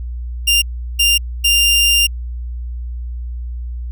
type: tone bursts at uneven times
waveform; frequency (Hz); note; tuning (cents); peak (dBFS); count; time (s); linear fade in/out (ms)
sawtooth; 2794; F7; 0; -7; 3; 0.47-0.62 / 0.99-1.18 / 1.44-2.07; 10
effects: added 60 Hz sine -22 dBFS peak until 3.91 s